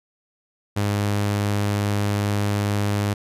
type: tone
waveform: sawtooth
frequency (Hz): 102.4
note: G#2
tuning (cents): -24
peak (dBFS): -16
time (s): 0.76-3.14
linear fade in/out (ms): 10
effects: resampled to 32000 Hz

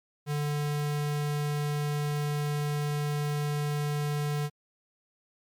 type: tone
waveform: square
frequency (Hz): 147.2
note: D3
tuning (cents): +4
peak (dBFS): -28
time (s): 0.26-4.5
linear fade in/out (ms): 50
effects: MP3 96 kbps

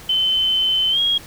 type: tone with pitch glide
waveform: sine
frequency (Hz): 3062 to 3282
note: G7 to G#7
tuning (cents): -41 to -21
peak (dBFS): -15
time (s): 0.09-1.18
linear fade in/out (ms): 5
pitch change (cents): +120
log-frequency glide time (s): 0.91-0.99
effects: pink hiss -40 dBFS RMS until 1.26 s

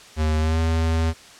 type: tone with pitch glide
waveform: square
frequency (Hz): 77.78 to 81.27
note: D#2 to E2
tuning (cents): 0 to -24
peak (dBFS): -19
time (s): 0.16-1.14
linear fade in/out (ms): 50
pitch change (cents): +76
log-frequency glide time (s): 0.38-0.59
effects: white hiss -45 dBFS RMS until 1.39 s + low-pass 7000 Hz 12 dB/octave

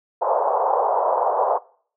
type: band-pass noise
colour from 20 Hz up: white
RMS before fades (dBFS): -20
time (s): 0.21-1.59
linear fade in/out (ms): 20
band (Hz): 480 to 1000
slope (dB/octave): 48
effects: noise-tail reverb RT60 0.5 s tail -22 dB re dry

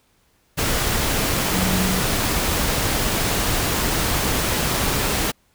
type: tone in noise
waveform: sine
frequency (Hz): 185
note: F#3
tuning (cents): 0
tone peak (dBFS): -21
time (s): 1.53-2.01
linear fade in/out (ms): 20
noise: pink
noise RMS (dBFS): -21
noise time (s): 0.57-5.32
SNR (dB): -3
effects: pink hiss -62 dBFS RMS until 5.54 s

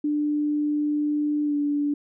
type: tone with pitch glide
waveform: sine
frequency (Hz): 296.6 to 290.5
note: D4 to D4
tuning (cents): +17 to -19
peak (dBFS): -21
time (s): 0.04-1.94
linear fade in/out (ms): 5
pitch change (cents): -36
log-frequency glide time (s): 1.44-1.55
effects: none

